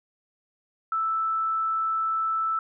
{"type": "tone", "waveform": "sine", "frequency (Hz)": 1318.5, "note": "E6", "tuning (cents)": 0, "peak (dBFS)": -23, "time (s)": [0.92, 2.59], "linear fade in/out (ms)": 2, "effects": []}